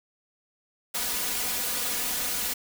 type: noise with comb filter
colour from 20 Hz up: white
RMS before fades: -29 dBFS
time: 0.94-2.54 s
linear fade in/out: 10 ms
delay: 4.1 ms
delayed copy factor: +1
effects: none